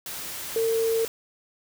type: tone in noise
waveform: sine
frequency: 452.7 Hz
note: A4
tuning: 49 cents sharp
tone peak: -21 dBFS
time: 0.56-1.05 s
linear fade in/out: 2 ms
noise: white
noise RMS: -35 dBFS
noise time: 0.06-1.08 s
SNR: +11 dB
effects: none